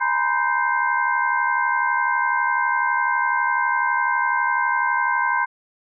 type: tone cluster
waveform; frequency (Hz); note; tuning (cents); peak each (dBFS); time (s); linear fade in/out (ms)
sine; 839 / 951 / 1023 / 1559 / 2110; G#5 / A#5 / C6 / G6 / C7; +17 / +34 / -39 / -10 / +14; -31 / -23 / -23 / -22 / -30; 0-5.46; 20
effects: none